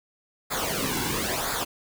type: noise with flanger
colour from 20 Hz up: pink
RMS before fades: -28 dBFS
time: 0.5-1.65 s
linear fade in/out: 20 ms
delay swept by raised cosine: 0.34 to 1.64 ms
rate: 0.99 Hz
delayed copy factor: -0.75
effects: none